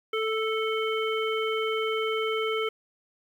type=harmonic tone; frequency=440 Hz; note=A4; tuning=in tune; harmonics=1 / 3 / 5 / 7; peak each=-27 / -32 / -34 / -35 dBFS; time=0.13-2.69 s; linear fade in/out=5 ms; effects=9-bit